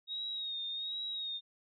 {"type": "tone with vibrato", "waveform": "sine", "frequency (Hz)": 3751, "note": "A#7", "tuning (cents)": 10, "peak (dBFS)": -36, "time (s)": [0.07, 1.41], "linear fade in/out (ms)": 50, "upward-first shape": "sine", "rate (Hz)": 1.3, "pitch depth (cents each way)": 50, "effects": []}